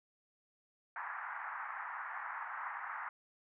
pink band-pass noise, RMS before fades -43 dBFS, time 0.96-3.09 s, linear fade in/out 2 ms, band 840 to 1900 Hz, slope 48 dB/octave, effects none

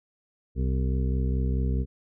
harmonic tone, 64.7 Hz, C2, 19 cents flat, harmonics 1 / 2 / 3 / 4 / 6 / 7, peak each -24 / -30 / -34 / -36 / -40 / -41 dBFS, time 0.55-1.86 s, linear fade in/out 50 ms, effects none

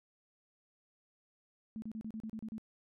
sine tone bursts, 220 Hz, A3, in tune, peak -39 dBFS, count 9, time 1.76-2.581 s, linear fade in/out 0 ms, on 61 ms, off 34 ms, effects none

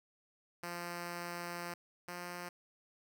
5% pulse tone pair in turn, 173.6 / 176.33 Hz, F3 / F3, -10 / +17 cents, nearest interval unison, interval 27 cents, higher second, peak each -29 / -31 dBFS, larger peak first, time 0.63-1.74 / 2.08-2.49 s, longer first, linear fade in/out 5 ms, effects none

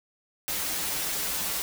white noise with comb filter, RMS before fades -30 dBFS, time 0.48-1.62 s, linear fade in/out 0 ms, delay 8.3 ms, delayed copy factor -0.9, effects none

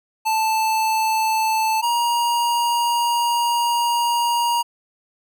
square tone pair in turn, 880 / 946.7 Hz, A5 / A#5, 0 / +26 cents, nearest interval minor second, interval 126 cents, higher second, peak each -18 dBFS, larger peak neither, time 0.25-1.82 / 1.82-4.63 s, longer second, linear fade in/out 20 ms, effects none

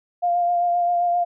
sine tone with vibrato, 700 Hz, F5, 4 cents sharp, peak -17 dBFS, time 0.22-1.25 s, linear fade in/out 20 ms, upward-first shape sine, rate 7.6 Hz, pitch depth 19 cents each way, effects none

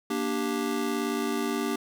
square chord, G minor, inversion first, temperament just, 235.2 / 294 / 392 Hz, Bb3 / D4 / G4, +16 / +2 / 0 cents, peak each -32 dBFS, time 0.1-1.76 s, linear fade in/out 5 ms, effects none

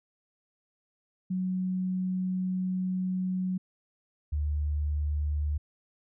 sine tone pair in turn, 185 / 74.23 Hz, F#3 / D2, 0 / +19 cents, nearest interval octave + major third, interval 1581 cents, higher first, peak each -27 / -26 dBFS, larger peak second, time 1.3-3.58 / 4.32-5.58 s, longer first, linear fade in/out 10 ms, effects none

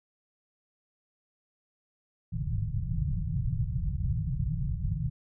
white low-pass noise, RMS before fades -30 dBFS, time 2.32-5.1 s, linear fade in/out 20 ms, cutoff 170 Hz, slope 96 dB/octave, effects none

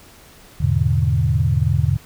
sine chord, E dominant seventh, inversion none, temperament equal with one note detuned, 82.41 / 104.97 / 123.47 / 146.83 Hz, E2 / G#2 / B2 / D3, 0 / +19 / 0 / 0 cents, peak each -20 dBFS, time 0.6-1.97 s, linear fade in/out 10 ms, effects pink hiss -46 dBFS RMS until 2.05 s

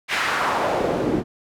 pink noise with band-pass filter sweep, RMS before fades -22 dBFS, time 0.08-1.24 s, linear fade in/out 50 ms, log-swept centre 2200 to 250 Hz, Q 1.6, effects none

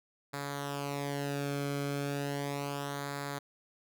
sawtooth tone with flanger, 141.8 Hz, C#3, 40 cents sharp, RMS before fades -36 dBFS, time 0.33-3.39 s, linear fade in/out 10 ms, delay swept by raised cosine 0.34 to 1.09 ms, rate 0.35 Hz, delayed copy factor -0.7, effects none

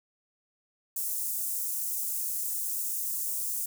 white high-pass noise, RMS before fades -32 dBFS, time 0.96-3.66 s, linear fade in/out 5 ms, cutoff 7300 Hz, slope 24 dB/octave, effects none

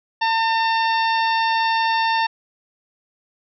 harmonic tone, 903 Hz, A5, 45 cents sharp, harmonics 1 / 2 / 3 / 4 / 5 / 6, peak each -18 / -24 / -28 / -30 / -32 / -34 dBFS, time 0.21-2.27 s, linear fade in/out 10 ms, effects none

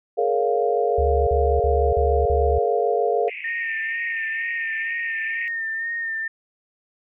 sine chord, Bb minor seventh, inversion third, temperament just, 419.5 / 466.2 / 559.4 / 699.2 Hz, Ab4 / Bb4 / Db5 / F5, +17 / 0 / +16 / +2 cents, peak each -23 / -22 / -27 / -23 dBFS, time 0.17-3.3 s, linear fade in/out 20 ms
sine tone bursts, 72 Hz, D2, 34 cents flat, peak -20 dBFS, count 5, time 0.98-2.586 s, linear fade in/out 5 ms, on 290 ms, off 39 ms
white band-pass noise, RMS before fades -34 dBFS, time 3.28-5.48 s, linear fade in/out 0 ms, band 2000 to 2600 Hz, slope 96 dB/octave
sine tone with vibrato, 1822 Hz, A#6, 40 cents flat, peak -24 dBFS, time 3.44-6.28 s, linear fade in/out 5 ms, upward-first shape sine, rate 2.1 Hz, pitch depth 33 cents each way
effects none

